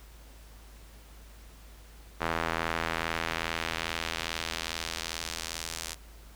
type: tone with band-pass filter sweep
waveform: sawtooth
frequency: 82.41 Hz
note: E2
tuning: in tune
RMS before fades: -34 dBFS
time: 2.2-5.95 s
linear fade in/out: 20 ms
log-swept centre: 1300 to 7200 Hz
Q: 0.91
effects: added 53 Hz sine -49 dBFS peak until 6.35 s + pink hiss -56 dBFS RMS until 6.35 s